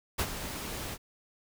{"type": "noise with ADSR envelope", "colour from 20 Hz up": "pink", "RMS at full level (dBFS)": -28, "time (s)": [0.18, 0.98], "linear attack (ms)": 17, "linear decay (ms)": 60, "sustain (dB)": -10, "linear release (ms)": 53, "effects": []}